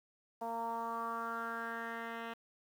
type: tone with low-pass filter sweep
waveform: 10% pulse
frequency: 230 Hz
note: A#3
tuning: 23 cents flat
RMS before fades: -40 dBFS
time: 0.41-2.34 s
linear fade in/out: 10 ms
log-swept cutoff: 810 to 2400 Hz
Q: 4.8
effects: 10-bit